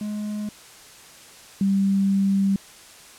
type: tone pair in turn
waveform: triangle / sine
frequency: 210 / 195.85 Hz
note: G#3 / G3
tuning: +19 / -1 cents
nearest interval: minor second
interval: 120 cents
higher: first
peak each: -24 / -17 dBFS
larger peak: second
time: 0.01-0.49 / 1.61-2.56 s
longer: second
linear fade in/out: 2 ms
effects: white hiss -46 dBFS RMS until 3.18 s + low-pass 10000 Hz 12 dB/octave